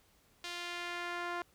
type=tone with band-pass filter sweep; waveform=sawtooth; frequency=349.2 Hz; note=F4; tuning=in tune; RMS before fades=-40 dBFS; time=0.44-1.42 s; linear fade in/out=2 ms; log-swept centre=3700 to 1200 Hz; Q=1.1; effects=pink hiss -68 dBFS RMS until 1.54 s